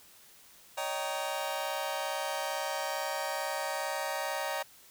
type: chord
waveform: sawtooth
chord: Eb dominant seventh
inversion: third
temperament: just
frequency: 560 / 622.3 / 777.8 / 933.4 Hz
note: Db5 / Eb5 / G5 / Bb5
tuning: +18 / 0 / -14 / +2 cents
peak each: -34 dBFS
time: 0.77-4.63 s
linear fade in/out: 10 ms
effects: white hiss -57 dBFS RMS until 4.9 s